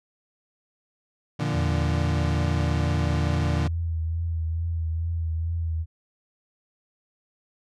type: chord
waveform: 35% pulse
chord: Bb major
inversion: none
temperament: equal with one note detuned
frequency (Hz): 116.54 / 146.83 / 172.41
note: Bb2 / D3 / F3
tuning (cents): 0 / 0 / -22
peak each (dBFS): -27 / -25 / -29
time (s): 1.39-3.68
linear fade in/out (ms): 10
type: tone with vibrato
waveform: sine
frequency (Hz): 82.41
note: E2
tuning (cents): 0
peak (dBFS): -24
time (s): 1.52-5.86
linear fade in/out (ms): 50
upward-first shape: triangle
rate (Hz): 2.3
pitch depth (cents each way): 45
effects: low-pass 6000 Hz 12 dB/octave